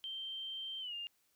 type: tone with pitch glide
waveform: sine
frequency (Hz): 3136 to 2810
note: G7 to F7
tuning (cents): 0 to +10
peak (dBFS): -40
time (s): 0.04-1.07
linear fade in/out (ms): 0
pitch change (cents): -190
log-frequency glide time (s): 0.8-0.94
effects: white hiss -75 dBFS RMS until 1.35 s